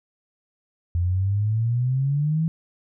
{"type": "exponential sweep", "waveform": "sine", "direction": "up", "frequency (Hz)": [85.1, 164.81], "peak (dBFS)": -19, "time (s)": [0.95, 2.48], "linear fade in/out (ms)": 0, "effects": []}